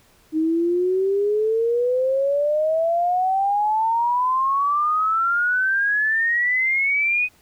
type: exponential sweep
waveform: sine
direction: up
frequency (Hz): 310 to 2510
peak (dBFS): -17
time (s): 0.32-7.29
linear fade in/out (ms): 50
effects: pink hiss -56 dBFS RMS until 7.41 s